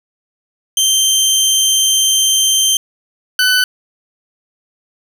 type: tone pair in turn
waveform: 20% pulse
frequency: 3136 / 1502 Hz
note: G7 / F#6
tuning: 0 / +26 cents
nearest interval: octave + minor second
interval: 1274 cents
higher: first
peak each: -5 dBFS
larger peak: neither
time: 0.77-2.77 / 3.39-3.64 s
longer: first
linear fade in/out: 2 ms
effects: none